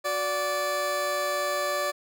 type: tone pair together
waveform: 20% pulse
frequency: 367.2 / 582.3 Hz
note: F#4 / D5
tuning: -13 / -15 cents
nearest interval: minor sixth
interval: 798 cents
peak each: -31 / -21 dBFS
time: 0.04-1.92 s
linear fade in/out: 20 ms
effects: none